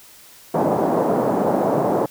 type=band-pass noise; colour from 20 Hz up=white; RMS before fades=-19 dBFS; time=0.54-2.06 s; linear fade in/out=5 ms; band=150 to 790 Hz; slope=24 dB/octave; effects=white hiss -46 dBFS RMS until 2.1 s